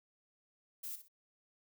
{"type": "noise with echo", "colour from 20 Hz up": "violet", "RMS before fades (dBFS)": -43, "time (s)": [0.83, 0.96], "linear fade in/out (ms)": 10, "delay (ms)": 62, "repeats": 2, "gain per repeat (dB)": -11, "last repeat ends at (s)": 1.084, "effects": []}